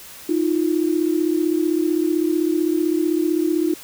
sine tone pair together, 313.5 / 349.2 Hz, D#4 / F4, +13 / 0 cents, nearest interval major second, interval 187 cents, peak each -19 / -20 dBFS, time 0.29-3.74 s, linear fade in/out 5 ms, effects white hiss -40 dBFS RMS until 3.83 s

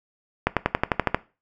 accelerating click train, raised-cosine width 0.5 ms, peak -3 dBFS, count 9, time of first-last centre 0.47-1.146 s, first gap 97 ms, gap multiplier 0.96, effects noise-tail reverb RT60 0.3 s tail -18 dB re dry

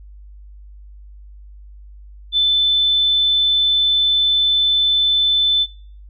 sine tone, 3520 Hz, A7, in tune, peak -12 dBFS, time 2.32-5.67 s, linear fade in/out 50 ms, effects noise-tail reverb RT60 0.5 s tail -26 dB re dry + added 50 Hz sine -37 dBFS peak until 6.09 s

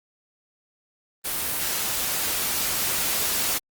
white noise with level ramp, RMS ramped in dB -27 to -24 dBFS, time 1.24-3.59 s, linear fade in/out 20 ms, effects Opus 32 kbps

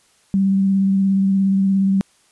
sine tone with vibrato, 194.1 Hz, G3, 17 cents flat, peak -13 dBFS, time 0.34-2.01 s, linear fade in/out 0 ms, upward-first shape triangle, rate 17 Hz, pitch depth 21 cents each way, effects white hiss -57 dBFS RMS until 2.31 s + resampled to 24000 Hz

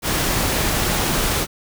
pink noise, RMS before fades -20 dBFS, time 0.02-1.47 s, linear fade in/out 50 ms, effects none

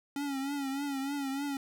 square tone with vibrato, 277.2 Hz, C#4, in tune, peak -33 dBFS, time 0.16-1.57 s, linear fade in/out 2 ms, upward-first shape triangle, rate 3.3 Hz, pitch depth 76 cents each way, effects none

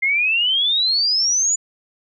sine exponential sweep, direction up, 2093 to 7040 Hz, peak -15 dBFS, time 0.02-1.56 s, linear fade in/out 10 ms, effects none

